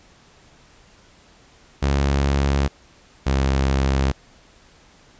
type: tone pair in turn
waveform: sawtooth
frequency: 69.5 / 67.37 Hz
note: C#2 / C#2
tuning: +5 / -49 cents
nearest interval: minor second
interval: 54 cents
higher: first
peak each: -13 dBFS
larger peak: neither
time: 1.82-2.68 / 3.26-4.12 s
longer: neither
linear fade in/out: 10 ms
effects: pink hiss -52 dBFS RMS until 5.19 s + resampled to 16000 Hz